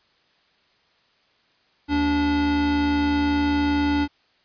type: tone pair together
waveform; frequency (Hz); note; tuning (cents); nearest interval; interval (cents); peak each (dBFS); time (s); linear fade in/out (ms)
square; 76.6 / 289.2; D#2 / D4; -27 / -27; octave + major seventh; 2300; -29 / -20; 1.88-4.08; 50
effects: white hiss -62 dBFS RMS until 4.44 s + resampled to 11025 Hz